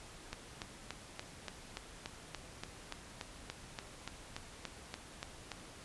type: click train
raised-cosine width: 0.2 ms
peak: -23 dBFS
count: 19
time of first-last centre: 0.33-5.517 s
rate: 3.47 Hz
effects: pink hiss -53 dBFS RMS until 5.84 s + resampled to 24000 Hz